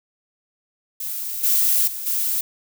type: noise with level steps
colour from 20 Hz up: violet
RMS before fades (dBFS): -28 / -18 / -30 / -22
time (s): 1-2.41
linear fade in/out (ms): 5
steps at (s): 1.43 / 1.87 / 2.06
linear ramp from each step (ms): 10
effects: none